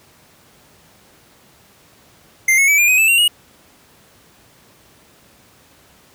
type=tone with pitch steps; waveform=square; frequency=2093 / 2191 / 2293 / 2400 / 2512 / 2629 / 2752 / 2881 Hz; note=C7 / C#7 / D7 / D7 / D#7 / E7 / F7 / F#7; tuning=0 / -21 / -42 / +37 / +16 / -5 / -26 / -47 cents; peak=-11 dBFS; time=2.48-3.28 s; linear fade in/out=5 ms; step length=100 ms; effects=pink hiss -50 dBFS RMS until 6.14 s + high-pass 80 Hz 12 dB/octave